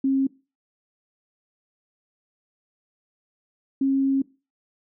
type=tone pair in turn; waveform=sine; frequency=269.3 / 270.9 Hz; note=C#4 / C#4; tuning=-50 / -40 cents; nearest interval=unison; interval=10 cents; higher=second; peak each=-18 dBFS; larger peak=neither; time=0.04-0.27 / 3.81-4.22 s; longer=second; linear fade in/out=5 ms; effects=noise-tail reverb RT60 0.3 s tail -21 dB re dry